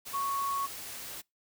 sine tone in noise, 1108.7 Hz, C#6, in tune, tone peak -29 dBFS, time 0.13-0.67 s, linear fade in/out 20 ms, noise white, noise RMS -42 dBFS, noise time 0.05-1.22 s, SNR +10 dB, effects noise-tail reverb RT60 0.2 s tail -25 dB re dry

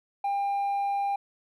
triangle tone with hard clipping, 800 Hz, G5, 35 cents sharp, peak -24 dBFS, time 0.24-1.16 s, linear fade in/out 5 ms, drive 1 dB, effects none

